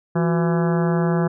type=harmonic tone with a mistuned harmonic; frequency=167.9 Hz; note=E3; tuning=32 cents sharp; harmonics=1 / 2 / 3 / 4 / 5 / 6 / 7 / 8 / 9 / 10; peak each=-18 / -24 / -28 / -30 / -32 / -34 / -35 / -36 / -37 / -38 dBFS; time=0.15-1.28 s; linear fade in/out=10 ms; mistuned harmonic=2; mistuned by=+130 cents; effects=none